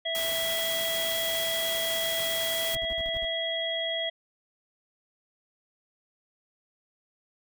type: harmonic tone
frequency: 659.3 Hz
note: E5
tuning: in tune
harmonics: 1 / 3 / 5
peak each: -32 / -35 / -30 dBFS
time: 0.05-4.1 s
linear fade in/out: 10 ms
type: noise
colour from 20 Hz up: white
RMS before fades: -34 dBFS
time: 0.15-2.75 s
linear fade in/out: 0 ms
type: noise bursts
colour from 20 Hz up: brown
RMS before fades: -39 dBFS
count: 7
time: 2.74-3.25 s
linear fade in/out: 0 ms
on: 30 ms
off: 50 ms
effects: none